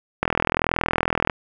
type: click train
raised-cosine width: 0.5 ms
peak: -3 dBFS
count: 45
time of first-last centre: 0.23-1.298 s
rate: 41.2 Hz
effects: none